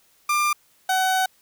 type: tone pair in turn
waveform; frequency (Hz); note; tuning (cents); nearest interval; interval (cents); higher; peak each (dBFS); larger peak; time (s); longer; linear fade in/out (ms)
30% pulse; 1194 / 752.2; D6 / F#5; +28 / +28; minor sixth; 800; first; -16; neither; 0.29-0.53 / 0.89-1.26; second; 5
effects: white hiss -60 dBFS RMS until 1.41 s